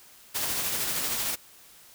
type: noise with tremolo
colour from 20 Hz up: white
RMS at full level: -28 dBFS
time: 0.34-1.36 s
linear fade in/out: 20 ms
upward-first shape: sine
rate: 13 Hz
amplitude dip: 30%
effects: white hiss -53 dBFS RMS until 1.94 s